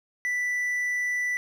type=tone; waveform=triangle; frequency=1975.5 Hz; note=B6; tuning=in tune; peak=-23 dBFS; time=0.25-1.37 s; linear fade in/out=0 ms; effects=none